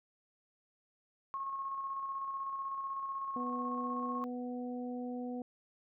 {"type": "tone with tremolo", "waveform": "sine", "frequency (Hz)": 1088, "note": "C#6", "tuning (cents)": -33, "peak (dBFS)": -35, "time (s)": [1.34, 4.24], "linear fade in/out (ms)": 0, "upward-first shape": "square", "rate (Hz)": 16, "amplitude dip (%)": 30}
{"type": "harmonic tone", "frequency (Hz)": 246.9, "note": "B3", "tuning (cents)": 0, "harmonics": [1, 2, 3], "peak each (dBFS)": [-38, -44, -48], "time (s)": [3.36, 5.42], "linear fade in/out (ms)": 2}
{"effects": []}